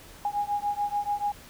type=beating tone pair; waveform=sine; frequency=818 / 824.9 Hz; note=G#5 / G#5; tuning=-26 / -12 cents; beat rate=6.9 Hz; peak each=-29 dBFS; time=0.25-1.32 s; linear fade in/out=2 ms; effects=pink hiss -49 dBFS RMS until 1.49 s